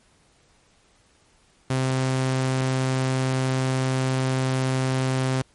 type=tone; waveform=sawtooth; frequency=130.81 Hz; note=C3; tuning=in tune; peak=-17 dBFS; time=1.7-5.42 s; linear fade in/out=5 ms; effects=pink hiss -60 dBFS RMS until 5.54 s + MP3 48 kbps